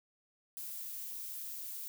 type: noise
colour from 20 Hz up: violet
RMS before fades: -43 dBFS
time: 0.57-1.88 s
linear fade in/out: 0 ms
effects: none